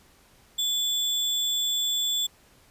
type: tone with sample-and-hold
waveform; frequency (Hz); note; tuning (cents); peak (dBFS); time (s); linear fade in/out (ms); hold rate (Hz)
sine; 3465; A7; -27; -23; 0.58-2.27; 10; 11025
effects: pink hiss -58 dBFS RMS until 2.7 s + resampled to 32000 Hz